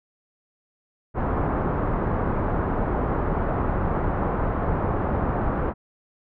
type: low-pass noise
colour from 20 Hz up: pink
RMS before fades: -24 dBFS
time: 1.14-5.74 s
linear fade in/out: 50 ms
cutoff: 1300 Hz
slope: 24 dB/octave
effects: none